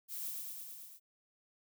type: noise with echo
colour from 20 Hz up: violet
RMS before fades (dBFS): -42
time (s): 0.08-0.34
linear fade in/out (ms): 50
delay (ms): 110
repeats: 6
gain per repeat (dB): -2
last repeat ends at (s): 1
effects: none